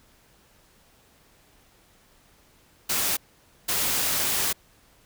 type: noise bursts at uneven times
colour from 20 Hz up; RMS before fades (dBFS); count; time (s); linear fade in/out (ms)
white; -25; 2; 2.89-3.17 / 3.68-4.53; 10
effects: pink hiss -59 dBFS RMS until 5.05 s